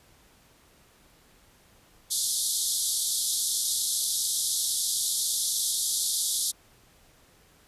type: band-pass noise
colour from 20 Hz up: white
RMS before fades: -28 dBFS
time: 2.1-6.52 s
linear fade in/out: 20 ms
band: 3400 to 12000 Hz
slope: 96 dB/octave
effects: pink hiss -59 dBFS RMS until 7.67 s + resampled to 32000 Hz